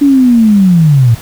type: linear sweep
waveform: sine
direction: down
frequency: 289.2 to 109.8 Hz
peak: -3 dBFS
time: 0.01-1.15 s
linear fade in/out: 10 ms
effects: pink hiss -31 dBFS RMS until 1.21 s